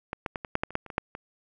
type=clicks; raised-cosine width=0.5 ms; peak=-16 / -15 / -16 / -20 / -9 / -11 / -27 / -10 / -29 / -23 / -9 / -22 dBFS; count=12; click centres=0.131 / 0.262 / 0.358 / 0.448 / 0.554 / 0.635 / 0.706 / 0.754 / 0.863 / 0.902 / 0.981 / 1.151 s; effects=none